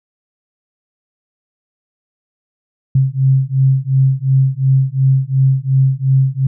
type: beating tone pair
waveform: sine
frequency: 132.2 / 135 Hz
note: C3 / C#3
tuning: +18 / -45 cents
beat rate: 2.8 Hz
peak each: -13 dBFS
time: 2.95-6.47 s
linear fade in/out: 5 ms
effects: none